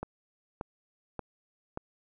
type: click train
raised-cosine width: 1 ms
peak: -21 dBFS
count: 4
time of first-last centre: 0.03-1.774 s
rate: 1.72 Hz
effects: none